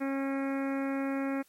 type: harmonic tone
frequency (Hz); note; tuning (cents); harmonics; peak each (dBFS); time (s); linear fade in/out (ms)
272.6; C#4; -29; 1 / 2 / 3 / 4 / 5 / 6 / 7 / 8 / 9; -30 / -37 / -43 / -46 / -44 / -46 / -47 / -47 / -50; 0-1.43; 20
effects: white hiss -65 dBFS RMS until 1.48 s + MP3 64 kbps